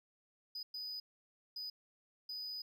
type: tone bursts at uneven times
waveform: triangle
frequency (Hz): 4978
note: D#8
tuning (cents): 0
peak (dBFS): -40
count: 4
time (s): 0.55-0.63 / 0.74-1 / 1.56-1.7 / 2.29-2.62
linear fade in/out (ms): 5
effects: none